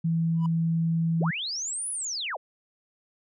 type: tone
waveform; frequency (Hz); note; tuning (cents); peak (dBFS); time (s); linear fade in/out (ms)
sine; 164.81; E3; 0; -22; 0.04-1.31; 10
type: tone with exponential growth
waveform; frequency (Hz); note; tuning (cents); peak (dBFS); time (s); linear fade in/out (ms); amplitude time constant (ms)
triangle; 987.8; B5; 0; -29; 0.34-0.46; 2; 24
type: linear two-way sweep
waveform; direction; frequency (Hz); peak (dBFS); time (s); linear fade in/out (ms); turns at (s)
sine; up then down; 192.7 to 10350 to 411.5; -29; 1.2-2.37; 10; 1.9
effects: none